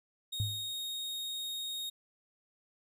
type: tone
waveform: 40% pulse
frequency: 3729 Hz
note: A#7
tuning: in tune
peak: -35 dBFS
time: 0.32-1.9 s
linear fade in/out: 10 ms
type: tone with exponential decay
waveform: sine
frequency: 104.8 Hz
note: G#2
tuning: 16 cents sharp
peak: -27 dBFS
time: 0.4-0.73 s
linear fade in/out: 0 ms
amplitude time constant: 71 ms
effects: none